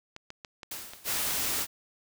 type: clicks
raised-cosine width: 0.2 ms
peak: -24 dBFS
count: 7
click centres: 0.164 / 0.304 / 0.448 / 0.632 / 0.935 / 1.11 / 1.168 s
type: noise with exponential decay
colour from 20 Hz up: white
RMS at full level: -36 dBFS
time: 0.71-1.4 s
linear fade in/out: 5 ms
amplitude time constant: 150 ms
type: noise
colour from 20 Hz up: white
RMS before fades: -30 dBFS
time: 1.04-1.67 s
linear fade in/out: 50 ms
effects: none